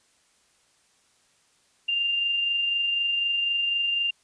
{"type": "tone with amplitude modulation", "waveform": "sine", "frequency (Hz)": 2794, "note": "F7", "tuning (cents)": 0, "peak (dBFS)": -21, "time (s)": [1.88, 4.11], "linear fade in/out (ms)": 10, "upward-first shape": "sine", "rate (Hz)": 24, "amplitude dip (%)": 30, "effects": ["white hiss -64 dBFS RMS until 4.23 s", "resampled to 22050 Hz"]}